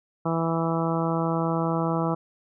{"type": "harmonic tone", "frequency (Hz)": 164.81, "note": "E3", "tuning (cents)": 0, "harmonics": [1, 2, 3, 4, 5, 6, 7, 8], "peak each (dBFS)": [-26, -29, -31, -32, -33, -34, -34, -35], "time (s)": [0.25, 2.15], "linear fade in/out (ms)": 10, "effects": []}